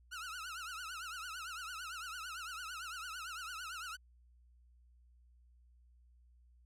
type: tone with vibrato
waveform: sawtooth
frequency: 1380 Hz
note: F6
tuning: 21 cents flat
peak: -39 dBFS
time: 0.11-3.97 s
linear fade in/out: 20 ms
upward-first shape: triangle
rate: 8.9 Hz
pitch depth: 180 cents each way
effects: added 60 Hz sine -62 dBFS peak until 6.65 s + low-pass 12000 Hz 12 dB/octave